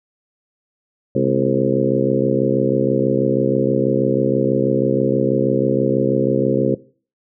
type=harmonic tone with a mistuned harmonic; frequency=66.2 Hz; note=C2; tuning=21 cents sharp; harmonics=2 / 3 / 4 / 5 / 6 / 7 / 8; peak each=-22 / -22 / -22 / -22 / -22 / -22 / -22 dBFS; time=1.15-6.75 s; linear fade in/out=5 ms; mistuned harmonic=3; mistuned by=+88 cents; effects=noise-tail reverb RT60 0.4 s tail -19 dB re dry